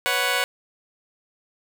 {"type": "chord", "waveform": "10% pulse", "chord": "B suspended second", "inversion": "none", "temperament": "just", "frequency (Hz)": [493.9, 555.6, 740.8], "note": ["B4", "C#5", "F#5"], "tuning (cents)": [0, 4, 2], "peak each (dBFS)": -18, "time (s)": [0.06, 0.44], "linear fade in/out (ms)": 0, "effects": []}